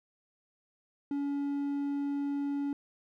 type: tone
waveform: triangle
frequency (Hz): 283.2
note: C#4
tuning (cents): +37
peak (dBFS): -28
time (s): 1.11-2.73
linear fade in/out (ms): 2
effects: none